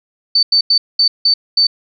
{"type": "tone bursts at uneven times", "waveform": "sine", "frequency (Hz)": 4546, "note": "C#8", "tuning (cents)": 43, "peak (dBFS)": -8, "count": 6, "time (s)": [[0.35, 0.43], [0.52, 0.61], [0.7, 0.78], [0.99, 1.08], [1.25, 1.34], [1.57, 1.67]], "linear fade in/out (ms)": 5, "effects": []}